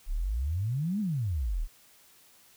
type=exponential two-way sweep; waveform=sine; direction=up then down; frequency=31.32 to 220 to 31.32 Hz; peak=-27 dBFS; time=0.06-1.68 s; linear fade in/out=50 ms; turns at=1 s; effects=white hiss -59 dBFS RMS until 2.56 s